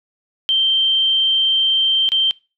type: tone with dropouts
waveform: sine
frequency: 3136 Hz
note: G7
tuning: in tune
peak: -13 dBFS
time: 0.49-2.31 s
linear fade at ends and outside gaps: 0 ms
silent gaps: 2.09-2.119 s
effects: noise-tail reverb RT60 0.3 s tail -23 dB re dry

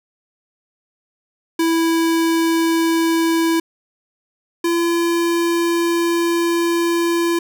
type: tone pair in turn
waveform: square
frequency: 329.6 / 339.7 Hz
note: E4 / F4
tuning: 0 / -48 cents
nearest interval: minor second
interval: 52 cents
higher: second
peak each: -15 / -16 dBFS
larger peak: first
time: 1.59-3.6 / 4.64-7.39 s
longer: second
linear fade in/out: 5 ms
effects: none

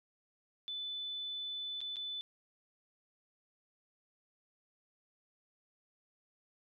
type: tone with dropouts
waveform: sine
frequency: 3500 Hz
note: A7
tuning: 10 cents flat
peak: -38 dBFS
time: 0.68-2.21 s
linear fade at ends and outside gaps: 0 ms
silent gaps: 1.806-1.814 / 1.959-1.967 s
effects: none

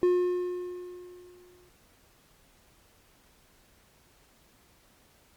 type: tone with exponential decay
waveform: triangle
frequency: 358.4 Hz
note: F4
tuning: 45 cents sharp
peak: -17 dBFS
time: 0.03-1.69 s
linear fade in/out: 0 ms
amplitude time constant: 360 ms
effects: pink hiss -62 dBFS RMS until 5.36 s + Opus 48 kbps

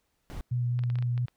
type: noise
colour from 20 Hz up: brown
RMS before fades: -37 dBFS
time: 0.3-0.41 s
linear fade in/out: 0 ms
type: tone with vibrato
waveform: sine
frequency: 121.9 Hz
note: B2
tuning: 22 cents flat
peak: -25 dBFS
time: 0.51-1.26 s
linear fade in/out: 10 ms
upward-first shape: sine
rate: 4.6 Hz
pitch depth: 12 cents each way
type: clicks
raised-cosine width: 0.3 ms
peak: -29 dBFS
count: 8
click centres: 0.791 / 0.837 / 0.901 / 0.956 / 0.987 / 1.025 / 1.178 / 1.283 s
effects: pink hiss -75 dBFS RMS until 1.36 s

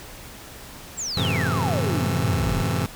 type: exponential sweep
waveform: sine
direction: down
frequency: 7902 to 33.96 Hz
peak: -26 dBFS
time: 0.97-2.63 s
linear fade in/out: 20 ms
type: chord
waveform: sawtooth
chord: F# half-diminished seventh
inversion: none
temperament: just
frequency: 92.5 / 111 / 133.2 / 166.5 Hz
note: F#2 / A2 / C3 / E3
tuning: 0 / +16 / +31 / +18 cents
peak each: -23 dBFS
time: 1.17-2.86 s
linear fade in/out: 0 ms
effects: pink hiss -41 dBFS RMS until 2.95 s

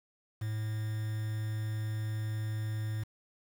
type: tone with quantisation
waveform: triangle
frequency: 108.5 Hz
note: A2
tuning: 24 cents flat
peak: -30 dBFS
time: 0.41-3.04 s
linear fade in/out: 10 ms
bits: 8
effects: none

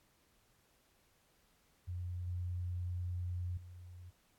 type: tone with level steps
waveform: sine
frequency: 89 Hz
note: F2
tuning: 33 cents sharp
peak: -38 / -36 / -49 dBFS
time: 1.87-4.11 s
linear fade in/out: 20 ms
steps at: 2.27 / 3.57 s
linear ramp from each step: 5 ms
effects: pink hiss -72 dBFS RMS until 4.38 s + AAC 64 kbps

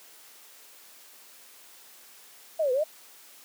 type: linear two-way sweep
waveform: sine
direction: down then up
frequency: 666 to 486.4 to 646 Hz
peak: -22 dBFS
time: 2.59-2.84 s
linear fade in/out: 10 ms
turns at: 2.72 s
effects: white hiss -52 dBFS RMS until 3.44 s + high-pass 300 Hz 12 dB/octave

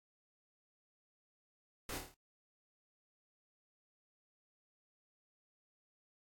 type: noise with echo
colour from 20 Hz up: pink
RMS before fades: -43 dBFS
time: 1.89-1.98 s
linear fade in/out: 2 ms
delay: 27 ms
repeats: 6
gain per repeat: -4 dB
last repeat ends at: 2.142 s
effects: AAC 64 kbps

